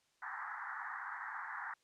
white band-pass noise, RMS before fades -44 dBFS, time 0.22-1.74 s, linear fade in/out 5 ms, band 790 to 1900 Hz, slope 96 dB/octave, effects white hiss -75 dBFS RMS until 1.83 s + low-pass 7000 Hz 12 dB/octave

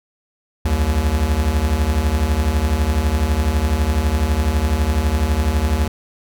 square beating tone pair, 66 / 78 Hz, C2 / D#2, +16 / +5 cents, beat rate 12 Hz, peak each -20 / -18 dBFS, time 0.65-5.88 s, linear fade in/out 5 ms, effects none

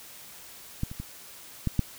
clicks, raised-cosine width 5 ms, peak -15 / -26 / -22 / -13 / -10 dBFS, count 5, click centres 0.834 / 0.915 / 1 / 1.673 / 1.793 s, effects white hiss -47 dBFS RMS until 1.98 s

